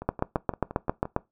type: two click trains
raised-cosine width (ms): 1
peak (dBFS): -21 / -9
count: 7 / 9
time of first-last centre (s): 0.02-1.054 / 0.09-1.164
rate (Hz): 5.8 / 7.45
effects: noise-tail reverb RT60 0.2 s tail -21 dB re dry